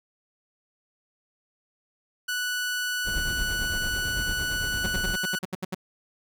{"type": "tone", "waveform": "sawtooth", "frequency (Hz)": 1480, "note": "F#6", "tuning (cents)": 0, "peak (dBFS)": -23, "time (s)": [2.28, 5.39], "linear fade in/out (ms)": 10}
{"type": "noise with tremolo", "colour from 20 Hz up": "brown", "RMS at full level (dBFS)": -31, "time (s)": [3.04, 5.18], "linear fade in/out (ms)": 50, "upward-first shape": "sine", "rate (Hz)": 8.9, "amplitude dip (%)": 50}
{"type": "tone bursts", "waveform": "sawtooth", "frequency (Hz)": 185.7, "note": "F#3", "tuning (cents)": 7, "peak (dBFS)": -24, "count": 10, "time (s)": [4.84, 5.747], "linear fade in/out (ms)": 5, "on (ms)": 25, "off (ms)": 73}
{"effects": []}